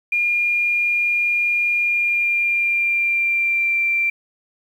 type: tone with pitch glide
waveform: sine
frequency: 2415 to 2358 Hz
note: D7 to D7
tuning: +48 to +6 cents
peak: -16 dBFS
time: 0.12-4.1 s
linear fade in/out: 5 ms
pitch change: -42 cents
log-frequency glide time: 1.81-3.78 s
effects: 8-bit